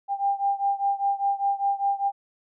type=beating tone pair; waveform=sine; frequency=795 / 800 Hz; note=G5 / G5; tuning=+24 / +35 cents; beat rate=5 Hz; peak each=-24 / -26 dBFS; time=0.08-2.12 s; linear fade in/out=50 ms; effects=none